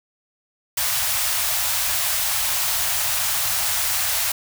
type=band-stop noise; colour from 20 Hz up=white; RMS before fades=-22 dBFS; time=0.77-4.32 s; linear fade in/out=5 ms; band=130 to 600 Hz; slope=48 dB/octave; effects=none